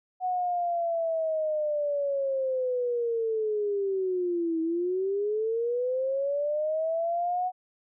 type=linear two-way sweep; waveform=sine; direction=down then up; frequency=740 to 321.6 to 740 Hz; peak=-25 dBFS; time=0.2-7.52 s; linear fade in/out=50 ms; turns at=4.61 s; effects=none